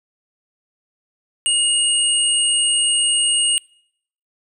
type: tone pair together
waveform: sine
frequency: 2864 / 8582 Hz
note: F7 / C9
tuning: +43 / +43 cents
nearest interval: octave + perfect fifth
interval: 1900 cents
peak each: -17 dBFS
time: 1.46-3.58 s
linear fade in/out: 0 ms
effects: noise-tail reverb RT60 0.7 s tail -26 dB re dry